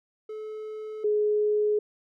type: tone pair in turn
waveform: triangle / sine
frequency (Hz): 431.5 / 420.7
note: A4 / G#4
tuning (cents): -34 / +22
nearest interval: unison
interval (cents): 44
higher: first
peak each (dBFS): -32 / -21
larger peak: second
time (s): 0.29-1.04 / 1.04-1.79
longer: neither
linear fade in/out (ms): 5
effects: none